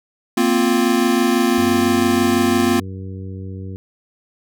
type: chord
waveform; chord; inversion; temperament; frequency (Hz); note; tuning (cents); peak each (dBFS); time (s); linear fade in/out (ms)
square; Bb suspended second; none; equal with one note detuned; 233.1 / 259.1 / 349.2; Bb3 / C4 / F4; 0 / -17 / 0; -19; 0.37-2.8; 5
type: harmonic tone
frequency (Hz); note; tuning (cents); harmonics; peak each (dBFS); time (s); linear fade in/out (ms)
95; F#2; +46; 1 / 2 / 3 / 4 / 5; -28 / -34 / -38 / -40 / -42; 1.58-3.76; 0
effects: none